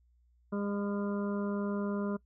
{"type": "harmonic tone with a mistuned harmonic", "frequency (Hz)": 202.7, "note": "G#3", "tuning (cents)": -42, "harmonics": [1, 2, 3, 5, 6, 7], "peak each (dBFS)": [-32, -38, -42, -46, -48, -49], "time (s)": [0.52, 2.17], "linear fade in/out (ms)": 10, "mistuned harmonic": 7, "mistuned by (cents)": -19, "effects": ["noise-tail reverb RT60 0.1 s tail -22 dB re dry", "added 60 Hz sine -64 dBFS peak until 2.25 s"]}